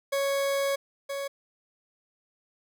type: tone pair in turn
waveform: 40% pulse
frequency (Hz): 554.4 / 556.4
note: C#5 / C#5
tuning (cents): 0 / +6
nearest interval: unison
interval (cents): 6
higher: second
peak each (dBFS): -24 / -30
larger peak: first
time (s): 0.12-0.76 / 1.09-1.28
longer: first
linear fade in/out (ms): 10
effects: none